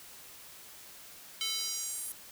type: tone with high-pass filter sweep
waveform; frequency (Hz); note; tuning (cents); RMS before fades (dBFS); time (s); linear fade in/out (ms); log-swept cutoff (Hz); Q
square; 439.3; A4; -3; -36; 1.41-2.12; 0; 3200 to 11000; 2.4
effects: white hiss -51 dBFS RMS until 2.31 s